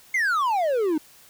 triangle exponential sweep, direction down, 2167 to 294.5 Hz, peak -18 dBFS, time 0.14-0.98 s, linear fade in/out 5 ms, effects white hiss -52 dBFS RMS until 1.29 s

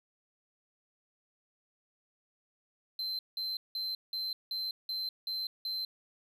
triangle tone bursts, 4096 Hz, C8, 38 cents flat, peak -32 dBFS, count 8, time 2.99-5.85 s, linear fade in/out 2 ms, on 200 ms, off 180 ms, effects none

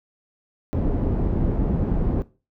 pink low-pass noise, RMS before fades -22 dBFS, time 0.73-2.22 s, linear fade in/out 0 ms, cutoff 380 Hz, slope 12 dB/octave, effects noise-tail reverb RT60 0.3 s tail -17 dB re dry

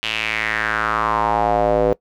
square tone with band-pass filter sweep, 54.9 Hz, A1, 3 cents flat, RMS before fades -19 dBFS, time 0.03-1.93 s, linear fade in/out 0 ms, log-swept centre 3000 to 490 Hz, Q 4, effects noise-tail reverb RT60 0.1 s tail -20 dB re dry

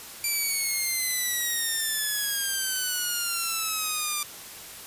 5% pulse exponential sweep, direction down, 2349 to 1183 Hz, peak -15 dBFS, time 0.24-4.23 s, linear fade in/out 2 ms, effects white hiss -42 dBFS RMS until 4.86 s + resampled to 32000 Hz

